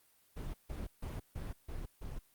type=noise bursts; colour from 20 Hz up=brown; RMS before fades=-41 dBFS; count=6; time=0.36-2.19 s; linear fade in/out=10 ms; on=180 ms; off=150 ms; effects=white hiss -69 dBFS RMS until 2.34 s + Opus 32 kbps